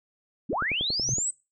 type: linear sweep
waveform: sine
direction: up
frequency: 144.7 to 8180 Hz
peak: -25 dBFS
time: 0.49-1.31 s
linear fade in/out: 10 ms
type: click train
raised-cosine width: 2 ms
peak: -21 dBFS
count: 8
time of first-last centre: 0.53-1.184 s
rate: 10.7 Hz
type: tone with exponential growth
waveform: sine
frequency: 127.8 Hz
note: C3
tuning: 40 cents flat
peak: -23 dBFS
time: 0.96-1.14 s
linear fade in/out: 5 ms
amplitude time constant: 37 ms
effects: noise-tail reverb RT60 0.3 s tail -24 dB re dry